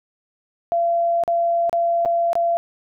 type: tone with dropouts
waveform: sine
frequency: 682 Hz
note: F5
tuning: 41 cents flat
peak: -16 dBFS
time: 0.72-2.57 s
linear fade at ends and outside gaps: 0 ms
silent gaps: 1.237-1.278 / 1.695-1.729 / 2.05-2.058 / 2.331-2.354 s
effects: none